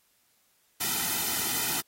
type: noise with comb filter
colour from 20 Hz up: white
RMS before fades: -29 dBFS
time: 0.8-1.81 s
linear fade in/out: 10 ms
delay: 1.8 ms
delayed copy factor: -0.8
effects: white hiss -68 dBFS RMS until 1.87 s + AAC 48 kbps